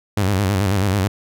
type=tone with vibrato; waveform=sawtooth; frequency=98 Hz; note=G2; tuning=in tune; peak=-12 dBFS; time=0.17-1.08 s; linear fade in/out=5 ms; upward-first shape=square; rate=9.2 Hz; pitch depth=88 cents each way; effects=none